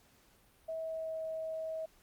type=tone with pitch glide; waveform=sine; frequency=646 to 640.4 Hz; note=E5 to D#5; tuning=-35 to +50 cents; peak=-36 dBFS; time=0.68-1.86 s; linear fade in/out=10 ms; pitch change=-15 cents; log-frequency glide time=0.79-1.18 s; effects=pink hiss -66 dBFS RMS until 2.02 s + Opus 48 kbps